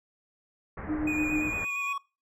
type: low-pass noise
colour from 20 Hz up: pink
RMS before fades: -38 dBFS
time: 0.77-1.65 s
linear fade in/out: 5 ms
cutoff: 2000 Hz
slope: 48 dB/octave
type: tone with tremolo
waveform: sine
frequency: 305.2 Hz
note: D#4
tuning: 33 cents flat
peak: -24 dBFS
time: 0.87-1.52 s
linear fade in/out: 50 ms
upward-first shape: triangle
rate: 6.5 Hz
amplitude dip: 60%
type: tone with exponential growth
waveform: triangle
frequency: 1116 Hz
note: C#6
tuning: 11 cents sharp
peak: -27 dBFS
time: 1.01-1.98 s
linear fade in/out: 5 ms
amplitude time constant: 210 ms
type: tone with vibrato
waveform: triangle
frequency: 2460 Hz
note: D#7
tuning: 20 cents flat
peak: -28 dBFS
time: 1.07-1.93 s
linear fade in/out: 5 ms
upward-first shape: square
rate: 8.7 Hz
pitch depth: 15 cents each way
effects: noise-tail reverb RT60 0.3 s tail -22 dB re dry